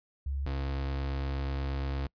sine / 35% pulse tone pair in turn, 69 / 68.48 Hz, C#2 / C#2, -7 / -20 cents, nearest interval unison, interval 13 cents, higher first, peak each -30 / -29 dBFS, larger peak second, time 0.26-0.46 / 0.46-2.07 s, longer second, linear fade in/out 5 ms, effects noise-tail reverb RT60 0.1 s tail -26 dB re dry + resampled to 11025 Hz

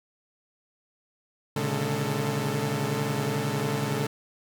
sawtooth tone cluster, 114.4 / 137.7 / 148.7 / 207.9 / 443.3 Hz, A#2 / C#3 / D3 / G#3 / A4, -32 / -11 / +22 / +2 / +13 cents, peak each -31 / -26 / -29 / -29 / -29 dBFS, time 1.56-4.07 s, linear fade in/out 5 ms, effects none

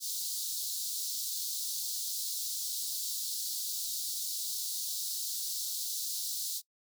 pink high-pass noise, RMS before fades -36 dBFS, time 0-6.62 s, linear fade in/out 50 ms, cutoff 3900 Hz, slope 48 dB/octave, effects noise-tail reverb RT60 0.1 s tail -21 dB re dry

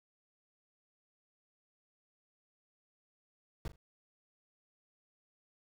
brown noise with echo, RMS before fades -39 dBFS, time 3.65-3.68 s, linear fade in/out 2 ms, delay 40 ms, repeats 2, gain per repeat -13 dB, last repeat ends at 3.76 s, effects none

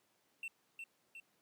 triangle tone with echo, 2698 Hz, E7, 40 cents sharp, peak -39 dBFS, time 0.43-0.48 s, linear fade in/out 2 ms, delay 360 ms, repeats 2, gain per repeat -4 dB, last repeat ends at 1.2 s, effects pink hiss -75 dBFS RMS until 1.41 s + high-pass 200 Hz 12 dB/octave

